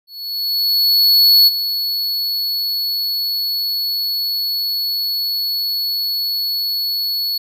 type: tone with ADSR envelope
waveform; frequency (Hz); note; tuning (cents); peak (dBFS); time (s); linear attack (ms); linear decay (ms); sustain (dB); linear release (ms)
square; 4397; C#8; -15; -7; 0.07-7.38; 1400; 26; -11; 6
effects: none